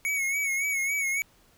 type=tone with vibrato; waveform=square; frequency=2217 Hz; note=C#7; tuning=in tune; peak=-26 dBFS; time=0.05-1.22 s; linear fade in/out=0 ms; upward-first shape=sine; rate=3.6 Hz; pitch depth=55 cents each way; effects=pink hiss -61 dBFS RMS until 1.57 s